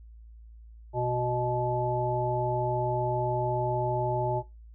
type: harmonic tone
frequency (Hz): 123.47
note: B2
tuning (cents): 0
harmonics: 1 / 3 / 5 / 7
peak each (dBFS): -31 / -31 / -31 / -31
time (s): 0.93-4.43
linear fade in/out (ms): 50
effects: noise-tail reverb RT60 0.2 s tail -18 dB re dry + added 56 Hz sine -46 dBFS peak until 4.74 s